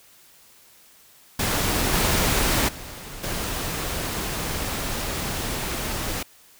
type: noise with level steps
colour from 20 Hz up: pink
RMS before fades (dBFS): -23 / -21 / -38 / -28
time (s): 1.39-6.23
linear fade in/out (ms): 5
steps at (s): 1.93 / 2.68 / 3.23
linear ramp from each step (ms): 10
effects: white hiss -53 dBFS RMS until 6.59 s